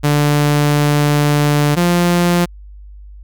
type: tone pair in turn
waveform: sawtooth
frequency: 146.83 / 174.61 Hz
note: D3 / F3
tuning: 0 / 0 cents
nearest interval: minor third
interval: 300 cents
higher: second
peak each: -7 dBFS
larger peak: neither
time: 0.03-1.76 / 1.76-2.46 s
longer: first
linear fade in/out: 20 ms
effects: added 50 Hz sine -33 dBFS peak until 3.23 s